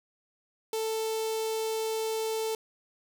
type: tone with notch filter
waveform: sawtooth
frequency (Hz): 442.5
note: A4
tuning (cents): +10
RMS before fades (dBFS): -31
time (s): 0.73-2.55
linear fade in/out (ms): 2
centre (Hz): 1600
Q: 0.75
effects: none